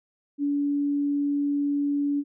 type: tone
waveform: sine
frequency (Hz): 286.3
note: D4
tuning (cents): -44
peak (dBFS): -22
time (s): 0.38-2.24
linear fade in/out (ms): 50
effects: none